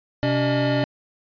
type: tone cluster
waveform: square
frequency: 128.1 / 284.7 / 601 Hz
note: C3 / C#4 / D5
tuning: -36 / +46 / +40 cents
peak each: -24 dBFS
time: 0.23-0.84 s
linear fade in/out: 0 ms
effects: resampled to 11025 Hz